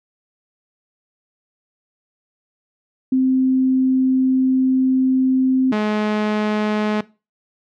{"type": "tone pair in turn", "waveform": ["sine", "sawtooth"], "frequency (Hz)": [260.4, 212.1], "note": ["C4", "G#3"], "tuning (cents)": [-8, 37], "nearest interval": "major third", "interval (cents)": 355, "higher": "first", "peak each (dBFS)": -13, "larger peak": "neither", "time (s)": [[3.12, 5.72], [5.72, 7.01]], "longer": "first", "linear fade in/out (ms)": 5, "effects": ["noise-tail reverb RT60 0.3 s tail -20 dB re dry", "low-pass 3000 Hz 12 dB/octave"]}